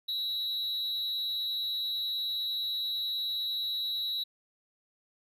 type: tone with amplitude modulation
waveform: triangle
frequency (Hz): 3903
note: B7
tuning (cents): -21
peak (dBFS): -26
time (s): 0.08-4.24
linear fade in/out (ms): 10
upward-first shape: sine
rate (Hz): 239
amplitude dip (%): 60
effects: none